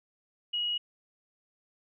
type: tone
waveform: sine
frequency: 2900 Hz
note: F#7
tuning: 35 cents flat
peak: -28 dBFS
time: 0.53-0.78 s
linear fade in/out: 10 ms
effects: none